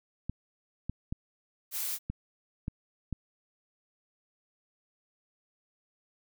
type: clicks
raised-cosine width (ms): 5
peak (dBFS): -21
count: 6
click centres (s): 0.296 / 0.896 / 1.125 / 2.1 / 2.681 / 3.127
type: noise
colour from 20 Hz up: blue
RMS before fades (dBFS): -34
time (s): 1.71-1.99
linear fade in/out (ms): 50
effects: none